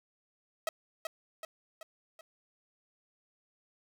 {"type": "tone with echo", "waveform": "sawtooth", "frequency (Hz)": 642, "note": "E5", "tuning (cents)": -46, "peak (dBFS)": -26, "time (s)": [0.67, 0.69], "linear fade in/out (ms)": 2, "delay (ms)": 380, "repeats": 4, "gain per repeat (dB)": -5, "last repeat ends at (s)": 2.21, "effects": []}